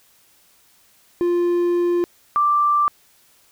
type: tone pair in turn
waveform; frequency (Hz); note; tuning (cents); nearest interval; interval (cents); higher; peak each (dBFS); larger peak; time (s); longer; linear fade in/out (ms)
triangle / sine; 349.2 / 1176.9; F4 / D6; 0 / +3; octave + major sixth; 2103; second; -14; neither; 1.21-2.04 / 2.36-2.88; first; 0
effects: white hiss -56 dBFS RMS until 3.51 s